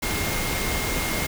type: tone in noise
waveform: sine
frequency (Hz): 2132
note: C7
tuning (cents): +32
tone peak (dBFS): -32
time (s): 0.02-1.27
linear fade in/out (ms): 10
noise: pink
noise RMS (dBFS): -26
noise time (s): 0.02-1.27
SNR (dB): -9
effects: none